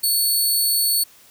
10% pulse tone, 4435 Hz, C#8, in tune, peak -10 dBFS, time 0.03-1.04 s, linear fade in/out 10 ms, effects white hiss -50 dBFS RMS until 1.3 s

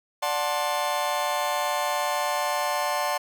40% pulse chord, D dominant seventh, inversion none, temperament just, 587.3 / 734.2 / 881 / 1057.2 Hz, D5 / F#5 / A5 / C6, 0 / -14 / +2 / +18 cents, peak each -29 dBFS, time 0.22-3.18 s, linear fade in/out 10 ms, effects none

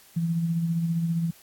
sine tone with tremolo, 166.9 Hz, E3, 22 cents sharp, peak -21 dBFS, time 0.16-1.31 s, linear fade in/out 10 ms, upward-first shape sine, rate 15 Hz, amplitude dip 40%, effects white hiss -54 dBFS RMS until 1.42 s + AAC 64 kbps

